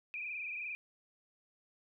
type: tone with frequency modulation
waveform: sine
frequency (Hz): 2450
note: D#7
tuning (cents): -27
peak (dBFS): -38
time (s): 0.14-0.75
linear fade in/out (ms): 0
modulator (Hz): 22.7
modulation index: 4.4
effects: none